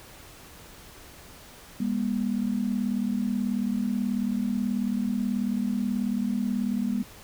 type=tone pair together; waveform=sine; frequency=202.2 / 240.6 Hz; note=G#3 / B3; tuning=-46 / -45 cents; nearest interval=minor third; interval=301 cents; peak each=-27 dBFS; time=1.8-7.03 s; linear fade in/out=5 ms; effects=pink hiss -48 dBFS RMS until 7.23 s